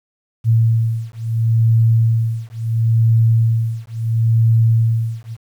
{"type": "beating tone pair", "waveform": "sine", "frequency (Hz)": [113.3, 114.03], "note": ["A#2", "A#2"], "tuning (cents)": [-49, -38], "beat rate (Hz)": 0.73, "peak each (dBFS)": [-15, -15], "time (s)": [0.44, 5.37], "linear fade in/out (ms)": 50, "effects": ["8-bit"]}